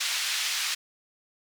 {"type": "band-pass noise", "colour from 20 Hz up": "white", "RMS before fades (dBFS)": -29, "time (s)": [0, 0.75], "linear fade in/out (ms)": 10, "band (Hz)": [1800, 5100], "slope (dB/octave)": 12, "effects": []}